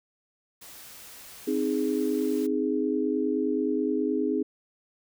white noise, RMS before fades -46 dBFS, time 0.61-2.47 s, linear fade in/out 10 ms
sine chord, Ab major, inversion first, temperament equal, 261.6 / 311.1 / 415.3 Hz, C4 / Eb4 / Ab4, 0 / 0 / 0 cents, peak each -28 dBFS, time 1.47-4.43 s, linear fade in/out 10 ms
effects none

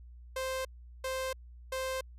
sawtooth tone bursts, 523 Hz, C5, 1 cent flat, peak -29 dBFS, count 3, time 0.36-2.01 s, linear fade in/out 5 ms, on 290 ms, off 390 ms, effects added 60 Hz sine -48 dBFS peak until 2.18 s + resampled to 32000 Hz

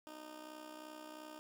15% pulse tone with amplitude modulation, 307.7 Hz, D#4, 19 cents flat, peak -40 dBFS, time 0.07-1.39 s, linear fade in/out 0 ms, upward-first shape sine, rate 62.9 Hz, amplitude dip 65%, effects none

